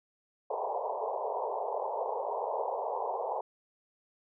white band-pass noise, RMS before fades -34 dBFS, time 0.5-3.41 s, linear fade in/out 5 ms, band 410 to 1000 Hz, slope 96 dB/octave, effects none

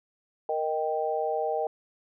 sine chord, Eb major, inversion second, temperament equal, 466.2 / 622.3 / 784 Hz, Bb4 / Eb5 / G5, 0 / 0 / 0 cents, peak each -30 dBFS, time 0.49-1.67 s, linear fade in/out 2 ms, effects none

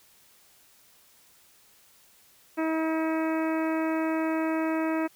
harmonic tone, 319.9 Hz, D#4, 48 cents sharp, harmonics 1 / 2 / 3 / 4 / 5 / 6 / 7 / 8, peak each -26 / -32 / -36 / -38 / -40 / -42 / -43 / -44 dBFS, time 2.57-5.08 s, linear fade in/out 20 ms, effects white hiss -59 dBFS RMS until 5.15 s

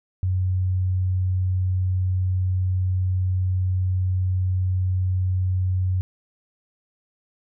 sine tone, 92.5 Hz, F#2, in tune, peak -19 dBFS, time 0.23-6.01 s, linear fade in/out 0 ms, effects none

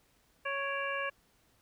harmonic tone with a mistuned harmonic, 554.4 Hz, C#5, in tune, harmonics 1 / 2 / 3 / 4 / 5, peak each -38 / -38 / -37 / -41 / -41 dBFS, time 0.45-1.1 s, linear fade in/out 10 ms, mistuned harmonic 4, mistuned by +88 cents, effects pink hiss -69 dBFS RMS until 1.61 s

